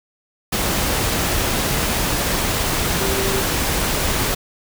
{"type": "tone in noise", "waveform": "sine", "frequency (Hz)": 389.6, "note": "G4", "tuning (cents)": -11, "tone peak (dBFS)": -23, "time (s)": [3, 3.41], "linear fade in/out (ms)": 10, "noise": "pink", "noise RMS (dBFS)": -20, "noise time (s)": [0.52, 4.35], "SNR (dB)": -6, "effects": []}